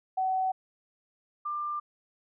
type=tone pair in turn; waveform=sine; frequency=754 / 1191.4 Hz; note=F#5 / D6; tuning=+32 / +24 cents; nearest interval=minor sixth; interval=792 cents; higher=second; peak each=-25 / -30 dBFS; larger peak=first; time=0.17-0.52 / 1.45-1.8 s; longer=neither; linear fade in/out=10 ms; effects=none